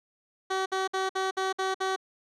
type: tone bursts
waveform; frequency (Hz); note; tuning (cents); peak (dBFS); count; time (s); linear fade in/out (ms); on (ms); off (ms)
15% pulse; 380.3; F#4; +48; -20; 7; 0.5-1.962; 10; 160; 57
effects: low-pass 6000 Hz 12 dB/octave